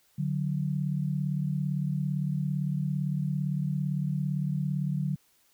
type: tone pair together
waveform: sine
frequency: 146.83 / 184.54 Hz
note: D3 / F#3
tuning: 0 / -4 cents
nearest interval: major third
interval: 396 cents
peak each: -28 / -31 dBFS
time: 0.18-5.16 s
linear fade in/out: 10 ms
effects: white hiss -66 dBFS RMS until 5.53 s